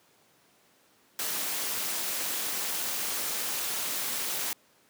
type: noise with amplitude modulation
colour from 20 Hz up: white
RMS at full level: -29 dBFS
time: 1.19-4.53 s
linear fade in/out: 2 ms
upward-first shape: sine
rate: 255 Hz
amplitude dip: 60%
effects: pink hiss -63 dBFS RMS until 4.89 s + high-pass 200 Hz 12 dB/octave